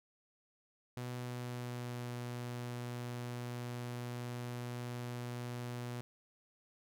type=tone with pitch glide; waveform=sawtooth; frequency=123.47 to 121.63 Hz; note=B2 to B2; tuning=0 to -26 cents; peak=-36 dBFS; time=0.97-6.01 s; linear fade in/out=0 ms; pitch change=-26 cents; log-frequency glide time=1.12-2.07 s; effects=none